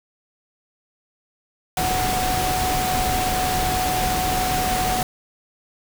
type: tone in noise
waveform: sine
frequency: 740 Hz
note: F#5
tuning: in tune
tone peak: -22 dBFS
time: 1.77-5.03 s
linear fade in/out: 2 ms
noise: pink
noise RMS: -24 dBFS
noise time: 1.77-5.03 s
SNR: -1 dB
effects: none